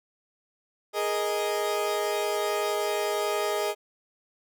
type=chord; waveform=30% pulse; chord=Ab suspended second; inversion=none; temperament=equal; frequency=415.3 / 466.2 / 622.3 Hz; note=Ab4 / Bb4 / Eb5; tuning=0 / 0 / 0 cents; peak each=-26 / -31 / -27 dBFS; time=0.93-3.75 s; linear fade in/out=50 ms; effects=none